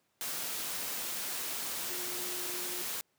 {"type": "tone in noise", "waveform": "sine", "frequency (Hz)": 358.8, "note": "F4", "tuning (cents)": 47, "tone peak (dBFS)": -45, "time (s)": [1.9, 2.82], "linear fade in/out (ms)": 0, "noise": "white", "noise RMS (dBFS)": -37, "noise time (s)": [0.21, 3.01], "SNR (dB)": -11, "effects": ["pink hiss -75 dBFS RMS until 3.18 s", "high-pass 150 Hz 12 dB/octave"]}